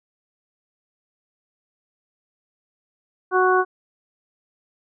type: harmonic tone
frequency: 370 Hz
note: F#4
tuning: in tune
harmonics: 1 / 2 / 3 / 4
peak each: -18 / -22 / -20 / -22 dBFS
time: 3.31-3.65 s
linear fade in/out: 50 ms
effects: none